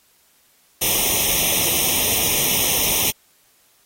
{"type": "noise with comb filter", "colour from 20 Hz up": "white", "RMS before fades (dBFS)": -19, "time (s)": [0.81, 3.11], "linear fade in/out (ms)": 10, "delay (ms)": 0.33, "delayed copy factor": 1, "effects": ["white hiss -58 dBFS RMS until 3.85 s", "AAC 48 kbps"]}